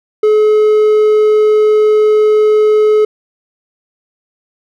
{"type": "tone with hard clipping", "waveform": "triangle", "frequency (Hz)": 427.1, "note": "G#4", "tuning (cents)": 48, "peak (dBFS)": -7, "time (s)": [0.23, 3.05], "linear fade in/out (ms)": 5, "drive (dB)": 6, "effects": []}